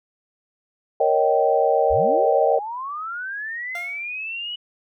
sine chord, Eb dominant seventh, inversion second, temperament equal with one note detuned, 466.2 / 554.4 / 622.3 / 777.2 Hz, Bb4 / Db5 / Eb5 / G5, 0 / 0 / 0 / -15 cents, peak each -21 dBFS, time 1-2.59 s, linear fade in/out 5 ms
sine linear sweep, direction up, 41 to 2960 Hz, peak -27 dBFS, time 1.9-4.56 s, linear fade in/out 10 ms
30% pulse tone with exponential decay, 695 Hz, F5, 9 cents flat, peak -28 dBFS, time 3.75-4.11 s, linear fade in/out 2 ms, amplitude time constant 78 ms
effects none

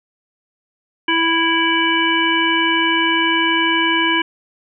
harmonic tone, 329.6 Hz, E4, in tune, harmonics 1 / 3 / 5 / 7 / 9, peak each -20 / -20 / -20 / -20 / -20 dBFS, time 1.08-4.22 s, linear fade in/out 5 ms, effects none

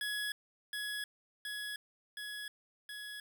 25% pulse tone with echo, 1680 Hz, G#6, 19 cents sharp, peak -31 dBFS, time 0.01-0.32 s, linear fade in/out 2 ms, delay 720 ms, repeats 4, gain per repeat -2 dB, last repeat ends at 3.2 s, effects 11-bit

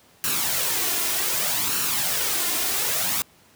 white noise with flanger, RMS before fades -24 dBFS, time 0.24-3.22 s, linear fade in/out 0 ms, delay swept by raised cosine 0.7 to 2.9 ms, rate 0.65 Hz, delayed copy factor +0.55, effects pink hiss -55 dBFS RMS until 3.55 s + high-pass 100 Hz 12 dB/octave

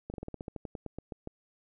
slowing click train, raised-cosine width 2 ms, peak -25 dBFS, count 15, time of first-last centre 0.1-1.274 s, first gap 39 ms, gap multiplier 1.11, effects none

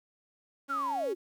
sawtooth tone, 277.2 Hz, C#4, in tune, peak -38 dBFS, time 0.68-1.14 s, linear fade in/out 20 ms
sine linear sweep, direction down, 1435 to 329.6 Hz, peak -29 dBFS, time 0.69-1.15 s, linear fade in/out 20 ms
effects 11-bit

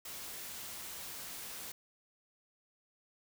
white noise, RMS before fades -45 dBFS, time 0.05-1.72 s, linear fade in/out 5 ms, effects none

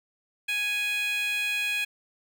15% pulse tone with high-pass filter, 830.6 Hz, G#5, in tune, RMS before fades -28 dBFS, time 0.48-1.85 s, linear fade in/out 10 ms, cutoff 2300 Hz, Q 3.6, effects 10-bit

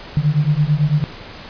sine beating tone pair, 144.8 / 153.8 Hz, D3 / D#3, -24 / -20 cents, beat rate 9 Hz, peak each -16 dBFS, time 0.17-1.04 s, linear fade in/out 0 ms, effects pink hiss -35 dBFS RMS until 1.49 s + resampled to 11025 Hz

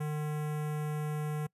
square tone with notch filter, 151.1 Hz, D3, 50 cents sharp, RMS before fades -34 dBFS, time 0-1.47 s, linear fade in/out 10 ms, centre 4400 Hz, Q 0.59, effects noise-tail reverb RT60 0.1 s tail -24 dB re dry + resampled to 32000 Hz

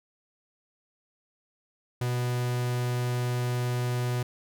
45% pulse tone, 123.2 Hz, B2, 4 cents flat, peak -26 dBFS, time 2.01-4.23 s, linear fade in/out 5 ms, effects none

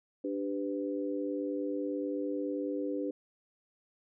sine chord, G major, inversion second, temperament equal with one note detuned, 293.7 / 392 / 501.4 Hz, D4 / G4 / B4, 0 / 0 / +26 cents, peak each -34 / -38 / -37 dBFS, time 0.24-3.11 s, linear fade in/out 5 ms, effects none

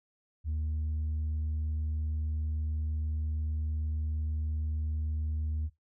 sine tone, 77.2 Hz, D#2, 13 cents flat, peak -27 dBFS, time 0.44-5.7 s, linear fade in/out 50 ms, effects noise-tail reverb RT60 0.2 s tail -22 dB re dry + tanh soft clip ceiling -28 dBFS

